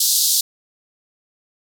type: band-pass noise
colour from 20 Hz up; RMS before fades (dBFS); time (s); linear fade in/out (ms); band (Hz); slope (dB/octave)
pink; -17; 0-0.41; 5; 3800 to 16000; 48
effects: none